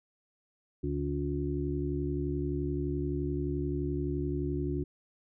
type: harmonic tone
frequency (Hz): 71.6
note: D2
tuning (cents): -43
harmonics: 1 / 2 / 4 / 5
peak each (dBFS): -35 / -35 / -35 / -35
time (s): 0.83-4.84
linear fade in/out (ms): 10
effects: none